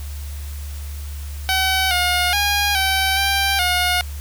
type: tone with pitch steps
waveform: 10% pulse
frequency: 760 / 716 / 816 / 770 / 787 / 719 Hz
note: F#5 / F5 / G#5 / G5 / G5 / F#5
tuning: +46 / +43 / -31 / -31 / +7 / -50 cents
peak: -8 dBFS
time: 1.49-4.01 s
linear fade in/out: 0 ms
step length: 420 ms
effects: added 72 Hz sine -27 dBFS peak until 4.2 s + white hiss -41 dBFS RMS until 4.2 s